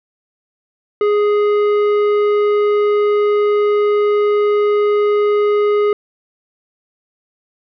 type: tone with tanh clipping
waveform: sine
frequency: 415.3 Hz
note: G#4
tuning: in tune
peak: -13 dBFS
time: 1.01-5.93 s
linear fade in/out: 2 ms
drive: 11 dB
effects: none